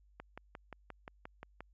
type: click train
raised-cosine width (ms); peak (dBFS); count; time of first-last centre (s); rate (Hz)
0.5; -30; 9; 0.2-1.606; 5.69
effects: added 50 Hz sine -63 dBFS peak until 1.73 s